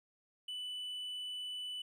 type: tone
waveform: triangle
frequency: 2984 Hz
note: F#7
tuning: 14 cents sharp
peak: -38 dBFS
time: 0.48-1.82 s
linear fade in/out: 5 ms
effects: none